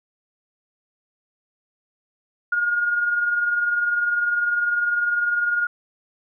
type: tone with tremolo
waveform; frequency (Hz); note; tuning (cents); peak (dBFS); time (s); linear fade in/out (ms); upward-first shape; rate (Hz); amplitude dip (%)
sine; 1428; F6; +38; -16; 2.52-5.67; 5; triangle; 20; 55
effects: none